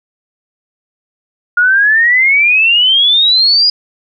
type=exponential sweep; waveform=sine; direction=up; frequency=1419 to 4950 Hz; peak=-6 dBFS; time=1.57-3.7 s; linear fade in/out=5 ms; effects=none